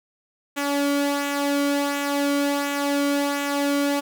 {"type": "tone with flanger", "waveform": "sawtooth", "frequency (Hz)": 284.3, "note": "C#4", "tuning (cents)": 44, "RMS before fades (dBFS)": -23, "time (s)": [0.56, 4.01], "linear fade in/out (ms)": 20, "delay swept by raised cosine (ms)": [0.2, 1.15], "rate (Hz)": 1.4, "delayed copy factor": -0.5, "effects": []}